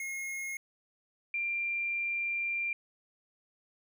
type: tone pair in turn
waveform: square / sine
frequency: 2155 / 2378 Hz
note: C#7 / D7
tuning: -49 / +21 cents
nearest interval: major second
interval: 170 cents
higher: second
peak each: -36 / -30 dBFS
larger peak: second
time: 0-0.57 / 1.34-2.73 s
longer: second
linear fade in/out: 2 ms
effects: none